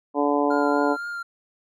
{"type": "harmonic tone", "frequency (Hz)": 144.6, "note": "D3", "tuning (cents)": -27, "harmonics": [2, 3, 4, 5, 6, 7], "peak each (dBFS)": [-23, -25, -26, -27, -28, -28], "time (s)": [0.14, 0.97], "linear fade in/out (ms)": 50}
{"type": "tone with vibrato", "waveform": "triangle", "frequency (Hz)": 1400, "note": "F6", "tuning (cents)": 4, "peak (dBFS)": -27, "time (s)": [0.5, 1.23], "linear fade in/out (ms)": 10, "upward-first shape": "triangle", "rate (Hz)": 3.9, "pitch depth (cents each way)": 20}
{"effects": []}